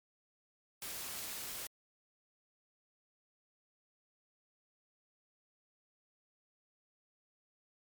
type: noise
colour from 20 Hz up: white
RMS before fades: -43 dBFS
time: 0.82-1.67 s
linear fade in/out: 2 ms
effects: MP3 96 kbps

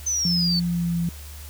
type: exponential sweep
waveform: sine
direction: down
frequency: 6190 to 4435 Hz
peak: -21 dBFS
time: 0.06-0.6 s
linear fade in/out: 10 ms
type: tone with pitch glide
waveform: sine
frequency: 173.9 to 170.12 Hz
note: F3 to F3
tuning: -7 to -45 cents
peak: -21 dBFS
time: 0.25-1.09 s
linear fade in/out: 2 ms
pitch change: -38 cents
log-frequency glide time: 0.63-0.96 s
effects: added 73 Hz sine -37 dBFS peak until 1.49 s + white hiss -44 dBFS RMS until 1.49 s

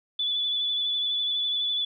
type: tone with vibrato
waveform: sine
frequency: 3458 Hz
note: A7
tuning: 31 cents flat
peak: -24 dBFS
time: 0.19-1.85 s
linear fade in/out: 5 ms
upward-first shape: triangle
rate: 12 Hz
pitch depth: 26 cents each way
effects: none

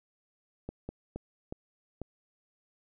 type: slowing click train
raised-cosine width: 2 ms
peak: -24 dBFS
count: 5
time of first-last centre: 0.69-2.017 s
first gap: 200 ms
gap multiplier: 1.35
effects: none

